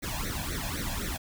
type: noise with flanger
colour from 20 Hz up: pink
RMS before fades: -33 dBFS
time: 0.02-1.18 s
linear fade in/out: 20 ms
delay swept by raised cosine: 0.49 to 1.22 ms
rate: 3.9 Hz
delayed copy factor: +0.95
effects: none